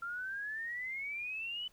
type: exponential sweep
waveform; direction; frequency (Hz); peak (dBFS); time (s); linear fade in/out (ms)
sine; up; 1368 to 3013; -37; 0.02-1.68; 5
effects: pink hiss -67 dBFS RMS until 1.72 s